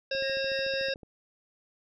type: harmonic tone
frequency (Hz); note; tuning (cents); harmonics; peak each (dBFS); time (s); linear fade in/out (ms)
540; C#5; -45; 1 / 3 / 5 / 7 / 9 / 10; -30 / -35 / -37 / -38 / -40 / -40; 0.11-0.94; 5
type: click train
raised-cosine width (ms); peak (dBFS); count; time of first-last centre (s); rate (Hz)
2; -34; 13; 0.15-1.032; 13.6
type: tone with tremolo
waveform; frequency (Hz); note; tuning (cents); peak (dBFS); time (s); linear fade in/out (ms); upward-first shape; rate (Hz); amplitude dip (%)
triangle; 1861; A#6; -3; -38; 0.22-0.9; 10; triangle; 3.6; 100
effects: none

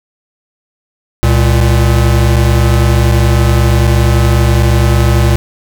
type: tone pair together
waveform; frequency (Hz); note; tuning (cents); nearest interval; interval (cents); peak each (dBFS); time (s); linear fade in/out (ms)
square; 67.54 / 116.54; C#2 / A#2; -44 / 0; major sixth; 944; -10; 1.23-5.36; 0
effects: none

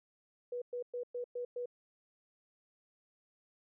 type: tone bursts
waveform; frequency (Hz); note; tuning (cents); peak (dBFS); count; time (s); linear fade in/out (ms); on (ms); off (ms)
sine; 488; B4; -21; -36; 6; 0.52-1.658; 5; 98; 110
effects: none

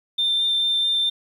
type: tone with vibrato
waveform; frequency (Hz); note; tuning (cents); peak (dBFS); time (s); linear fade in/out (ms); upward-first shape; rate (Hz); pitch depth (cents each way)
sine; 3585; A7; +32; -17; 0.18-1.1; 10; sine; 4.6; 9
effects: tanh soft clip ceiling -14 dBFS + 9-bit

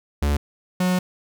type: tone pair in turn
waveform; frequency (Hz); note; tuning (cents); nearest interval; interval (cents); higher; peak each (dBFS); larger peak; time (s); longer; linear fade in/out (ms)
45% pulse; 72.3 / 182.18; D2 / F#3; -27 / -27; octave + major third; 1600; second; -18; neither; 0.22-0.37 / 0.8-0.99; second; 5
effects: none

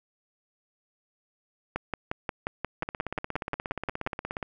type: two click trains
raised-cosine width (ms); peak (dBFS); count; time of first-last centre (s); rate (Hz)
0.5; -14 / -17; 14 / 28; 1.76-4.065 / 2.83-4.428; 5.64 / 16.9
effects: none

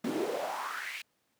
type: noise with high-pass filter sweep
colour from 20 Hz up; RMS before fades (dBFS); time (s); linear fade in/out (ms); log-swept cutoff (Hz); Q
brown; -35; 0.04-1.02; 5; 250 to 2700; 4.4
effects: pink hiss -75 dBFS RMS until 1.39 s + high-pass 150 Hz 12 dB/octave

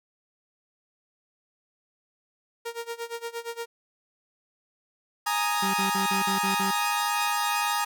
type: tone with tremolo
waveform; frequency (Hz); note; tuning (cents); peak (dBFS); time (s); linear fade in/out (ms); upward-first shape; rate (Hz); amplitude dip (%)
sawtooth; 466.2; A#4; 0; -26; 2.65-3.66; 10; sine; 8.6; 90
type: chord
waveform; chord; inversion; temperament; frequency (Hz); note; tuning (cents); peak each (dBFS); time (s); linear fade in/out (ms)
sawtooth; Ab suspended second; none; equal; 830.6 / 932.3 / 1244.5; Ab5 / Bb5 / Eb6; 0 / 0 / 0; -25; 5.26-7.85; 10
type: tone bursts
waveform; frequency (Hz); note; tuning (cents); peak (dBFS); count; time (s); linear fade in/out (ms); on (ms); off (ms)
35% pulse; 193.8; G3; -20; -27; 7; 5.62-6.712; 10; 120; 42
effects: none

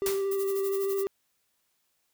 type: tone with vibrato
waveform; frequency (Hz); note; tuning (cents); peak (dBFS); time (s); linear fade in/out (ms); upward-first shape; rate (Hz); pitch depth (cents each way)
triangle; 392; G4; 0; -24; 0.02-1.07; 0; square; 13; 12
type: noise with exponential decay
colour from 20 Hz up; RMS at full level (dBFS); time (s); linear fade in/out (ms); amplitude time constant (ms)
white; -29; 0.06-0.35; 2; 62
type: noise with tremolo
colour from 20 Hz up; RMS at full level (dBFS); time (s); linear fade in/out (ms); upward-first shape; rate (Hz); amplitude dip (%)
violet; -37; 0.31-1.04; 5; sine; 12; 75
effects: white hiss -74 dBFS RMS until 2.13 s

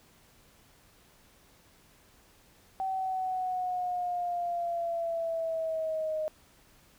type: linear sweep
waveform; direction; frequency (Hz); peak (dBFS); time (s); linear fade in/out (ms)
sine; down; 767 to 619; -29; 2.8-6.28; 0
effects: pink hiss -61 dBFS RMS until 6.98 s

